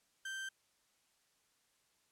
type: tone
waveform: 35% pulse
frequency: 1563 Hz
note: G6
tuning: 6 cents flat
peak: -39 dBFS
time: 0.25-0.49 s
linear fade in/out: 5 ms
effects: white hiss -75 dBFS RMS until 2.11 s + low-pass 10000 Hz 12 dB/octave